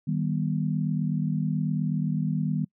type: chord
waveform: sine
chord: Eb augmented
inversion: none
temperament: just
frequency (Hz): 155.56 / 194.45 / 243.1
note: Eb3 / G3 / B3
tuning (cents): 0 / -14 / -27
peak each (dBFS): -26 / -29 / -31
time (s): 0.07-2.65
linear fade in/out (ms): 10
effects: noise-tail reverb RT60 0.1 s tail -26 dB re dry